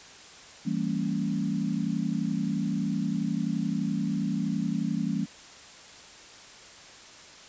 sine chord, E diminished seventh, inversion none, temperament equal with one note detuned, 164.81 / 196 / 227.9 / 277.2 Hz, E3 / G3 / Bb3 / Db4, 0 / 0 / -39 / 0 cents, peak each -32 / -30 / -31 / -33 dBFS, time 0.65-5.26 s, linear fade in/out 20 ms, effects white hiss -48 dBFS RMS until 7.48 s + resampled to 16000 Hz

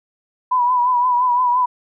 sine tone with vibrato, 987.8 Hz, B5, in tune, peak -13 dBFS, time 0.51-1.66 s, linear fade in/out 10 ms, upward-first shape triangle, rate 5.8 Hz, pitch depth 58 cents each way, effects none

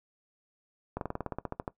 slowing click train, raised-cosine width 1 ms, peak -19 dBFS, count 13, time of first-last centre 0.97-1.679 s, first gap 42 ms, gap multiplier 1.06, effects noise-tail reverb RT60 0.1 s tail -18 dB re dry

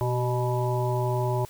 harmonic tone with a mistuned harmonic, 122.6 Hz, B2, 12 cents flat, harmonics 1 / 3 / 5 / 7 / 8, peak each -25 / -30 / -32 / -33 / -34 dBFS, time 0.01-1.45 s, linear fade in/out 0 ms, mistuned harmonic 3, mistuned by +51 cents, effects white hiss -50 dBFS RMS until 1.49 s

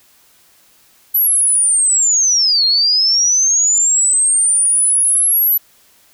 sine linear two-way sweep, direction down then up, 11920 to 4186 to 11920 Hz, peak -10 dBFS, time 1.14-5.58 s, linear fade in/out 10 ms, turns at 2.65 s, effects white hiss -51 dBFS RMS until 6.13 s

